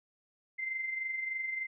sine tone with amplitude modulation, 2081 Hz, C7, 10 cents flat, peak -31 dBFS, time 0.58-1.67 s, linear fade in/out 20 ms, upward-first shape sine, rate 23.3 Hz, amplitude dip 50%, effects none

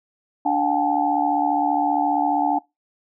sine tone cluster, 292.1 / 721 / 792 / 867 Hz, D4 / F#5 / G5 / A5, -9 / -45 / +18 / -26 cents, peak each -23 dBFS, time 0.45-2.59 s, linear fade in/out 10 ms, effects noise-tail reverb RT60 0.2 s tail -23 dB re dry

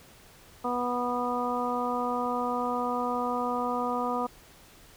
harmonic tone, 245.2 Hz, B3, 12 cents flat, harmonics 1 / 2 / 3 / 4 / 5, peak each -33 / -33 / -33 / -33 / -33 dBFS, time 0.64-4.27 s, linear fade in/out 10 ms, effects pink hiss -54 dBFS RMS until 4.96 s

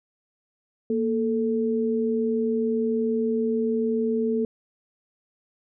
sine tone pair together, 232.9 / 439.7 Hz, A#3 / A4, -1 / -1 cents, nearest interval major seventh, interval 1100 cents, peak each -24 dBFS, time 0.9-4.45 s, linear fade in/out 2 ms, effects none

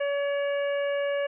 harmonic tone, 567 Hz, C#5, 39 cents sharp, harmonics 1 / 2 / 3 / 4 / 5, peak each -25 / -41 / -36 / -41 / -42 dBFS, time 0-1.27 s, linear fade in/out 10 ms, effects none

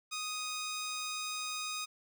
10% pulse tone, 1246 Hz, D#6, 2 cents sharp, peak -28 dBFS, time 0.11-1.86 s, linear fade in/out 20 ms, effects none

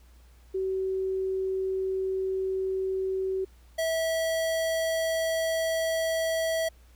sine / square tone pair in turn, 380 / 651 Hz, F#4 / E5, +46 / -22 cents, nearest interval major sixth, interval 932 cents, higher second, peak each -26 dBFS, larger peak neither, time 0.54-3.45 / 3.78-6.69 s, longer neither, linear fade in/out 10 ms, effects added 60 Hz sine -52 dBFS peak until 6.95 s + pink hiss -63 dBFS RMS until 6.95 s

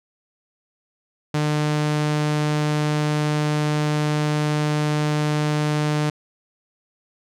sawtooth tone, 150.4 Hz, D3, 42 cents sharp, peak -15 dBFS, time 1.34-6.1 s, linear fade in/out 5 ms, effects low-pass 8000 Hz 12 dB/octave

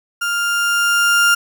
35% pulse tone with level ramp, 1400 Hz, F6, 4 cents sharp, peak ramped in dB -16 to -8 dBFS, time 0.21-1.35 s, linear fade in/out 10 ms, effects none

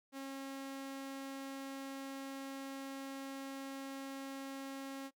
sawtooth tone, 271.6 Hz, C#4, 35 cents flat, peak -39 dBFS, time 0.12-5.11 s, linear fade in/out 50 ms, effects noise-tail reverb RT60 0.1 s tail -21 dB re dry

